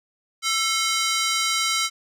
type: ring-modulated tone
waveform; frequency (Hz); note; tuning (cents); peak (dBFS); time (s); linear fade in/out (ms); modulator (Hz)
15% pulse; 1751; A6; -9; -11; 0.42-1.9; 50; 414
effects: resampled to 32000 Hz